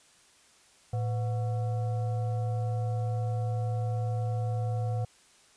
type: tone with frequency modulation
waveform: sine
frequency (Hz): 112.5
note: A2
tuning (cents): +39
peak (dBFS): -27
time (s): 0.93-5.05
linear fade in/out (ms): 5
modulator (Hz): 616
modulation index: 0.47
effects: white hiss -60 dBFS RMS until 5.56 s + resampled to 22050 Hz